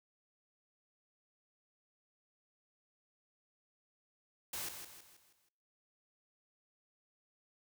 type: noise with echo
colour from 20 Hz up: white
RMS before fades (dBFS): -41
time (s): 4.53-4.69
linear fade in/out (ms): 5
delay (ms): 160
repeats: 5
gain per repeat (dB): -7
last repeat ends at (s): 5.49
effects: noise-tail reverb RT60 0.8 s tail -24 dB re dry